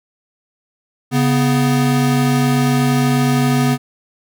square tone pair together, 139.2 / 248 Hz, C#3 / B3, +8 / +7 cents, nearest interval minor seventh, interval 999 cents, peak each -16 dBFS, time 1.11-3.78 s, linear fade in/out 50 ms, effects none

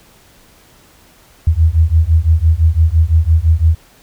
sine beating tone pair, 78 / 83.9 Hz, D#2 / E2, +5 / +31 cents, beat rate 5.9 Hz, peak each -11 dBFS, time 1.47-3.75 s, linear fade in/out 5 ms, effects pink hiss -47 dBFS RMS until 4.02 s

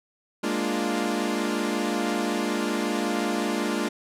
sawtooth chord, Bb dominant seventh, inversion third, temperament equal, 207.7 / 233.1 / 293.7 / 349.2 Hz, Ab3 / Bb3 / D4 / F4, 0 / 0 / 0 / 0 cents, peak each -26 dBFS, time 0.43-3.89 s, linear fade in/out 10 ms, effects low-pass 11000 Hz 12 dB/octave

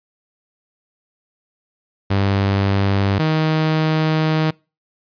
sawtooth tone pair in turn, 98.7 / 157.07 Hz, G2 / D#3, +12 / +17 cents, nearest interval minor sixth, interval 805 cents, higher second, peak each -11 dBFS, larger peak neither, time 2.1-3.19 / 3.19-4.51 s, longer second, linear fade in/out 10 ms, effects noise-tail reverb RT60 0.3 s tail -25 dB re dry + resampled to 11025 Hz

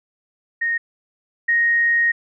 sine tone pair in turn, 1856 / 1868.9 Hz, A#6 / A#6, -8 / +4 cents, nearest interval unison, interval 12 cents, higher second, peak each -18 / -14 dBFS, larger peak second, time 0.61-0.78 / 1.48-2.12 s, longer second, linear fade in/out 10 ms, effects none

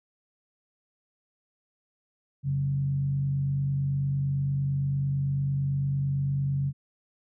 sine tone with frequency modulation, 138.59 Hz, C#3, in tune, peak -24 dBFS, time 2.43-6.73 s, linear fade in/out 50 ms, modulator 48.9 Hz, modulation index 0.36, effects none

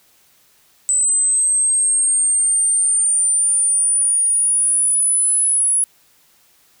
sine linear sweep, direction up, 8020 to 10300 Hz, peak -13 dBFS, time 0.89-5.84 s, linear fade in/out 0 ms, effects white hiss -55 dBFS RMS until 6.8 s

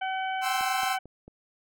harmonic tone, 759 Hz, F#5, 44 cents sharp, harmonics 1 / 2 / 3 / 4, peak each -29 / -35 / -39 / -41 dBFS, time 0.01-0.99 s, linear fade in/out 10 ms
sawtooth chord, C major, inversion second, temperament equal, 784 / 1046.5 / 1318.5 Hz, G5 / C6 / E6, 0 / 0 / 0 cents, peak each -29 dBFS, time 0.41-0.98 s, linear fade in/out 50 ms
click train, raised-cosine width 2 ms, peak -33 dBFS, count 4, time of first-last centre 0.61-1.28 s, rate 4.48 Hz
effects none

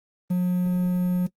triangle tone with quantisation, 180 Hz, F#3, 47 cents flat, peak -18 dBFS, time 0.3-1.27 s, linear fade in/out 10 ms, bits 8, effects noise-tail reverb RT60 0.1 s tail -22 dB re dry + Opus 24 kbps

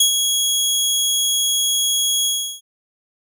20% pulse tone with ADSR envelope, 3322 Hz, G#7, in tune, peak -5 dBFS, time 0-2.61 s, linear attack 5 ms, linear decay 99 ms, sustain -6 dB, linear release 350 ms, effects none

